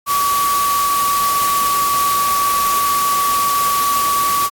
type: tone in noise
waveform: sine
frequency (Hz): 1139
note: C#6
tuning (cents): +47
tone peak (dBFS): -14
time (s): 0.06-4.5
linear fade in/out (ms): 50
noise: white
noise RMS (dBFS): -22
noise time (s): 0.06-4.5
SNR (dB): +5
effects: AAC 64 kbps

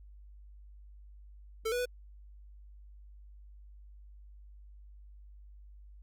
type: tone with pitch steps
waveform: square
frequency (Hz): 444.5 / 488.9 / 494.1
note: A4 / B4 / B4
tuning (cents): +18 / -18 / +1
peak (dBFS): -31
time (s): 1.65-1.857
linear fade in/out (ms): 10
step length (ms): 69
effects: added 50 Hz sine -50 dBFS peak until 6.02 s + Opus 48 kbps

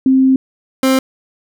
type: tone pair in turn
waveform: sine / 30% pulse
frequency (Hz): 263.5 / 263.5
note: C4 / C4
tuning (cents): +12 / +12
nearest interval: unison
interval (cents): 0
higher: neither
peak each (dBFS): -7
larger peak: neither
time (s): 0.06-0.36 / 0.83-0.99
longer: first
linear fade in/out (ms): 2
effects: none

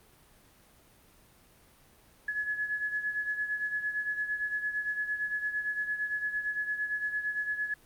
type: beating tone pair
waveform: sine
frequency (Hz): 1697 / 1705.8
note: G#6 / G#6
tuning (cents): +37 / +46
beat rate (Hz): 8.8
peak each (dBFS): -31 / -37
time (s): 2.28-7.74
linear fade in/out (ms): 5
effects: pink hiss -60 dBFS RMS until 7.85 s + Opus 32 kbps

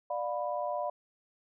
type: chord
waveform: sine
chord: B diminished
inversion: first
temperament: just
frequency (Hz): 592.7 / 711.2 / 987.8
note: D5 / F5 / B5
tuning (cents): +16 / +31 / 0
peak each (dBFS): -34 / -35 / -37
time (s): 0.1-0.9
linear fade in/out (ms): 5
effects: none

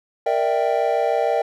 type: chord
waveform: triangle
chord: E half-diminished seventh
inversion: second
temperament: equal with one note detuned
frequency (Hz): 466.2 / 593.1 / 659.3 / 784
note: Bb4 / D5 / E5 / G5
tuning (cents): 0 / +17 / 0 / 0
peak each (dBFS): -21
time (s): 0.26-1.42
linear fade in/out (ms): 5
effects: none

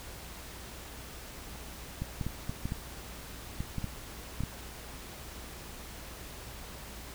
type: clicks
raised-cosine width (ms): 5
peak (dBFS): -21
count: 11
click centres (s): 2.02 / 2.212 / 2.266 / 2.495 / 2.655 / 2.721 / 3.605 / 3.783 / 3.843 / 4.406 / 4.436
effects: added 60 Hz sine -49 dBFS peak until 7.14 s + pink hiss -46 dBFS RMS until 7.14 s

